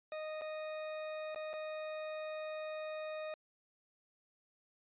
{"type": "tone with dropouts", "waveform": "40% pulse", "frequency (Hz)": 620, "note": "D#5", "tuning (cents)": -6, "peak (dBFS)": -39, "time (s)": [0.12, 3.34], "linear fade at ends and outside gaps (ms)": 1, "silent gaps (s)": [[0.412, 0.418], [1.347, 1.359], [1.532, 1.537]], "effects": ["resampled to 8000 Hz"]}